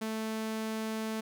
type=tone; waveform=sawtooth; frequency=220 Hz; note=A3; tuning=in tune; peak=-29 dBFS; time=0.01-1.21 s; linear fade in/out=10 ms; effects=none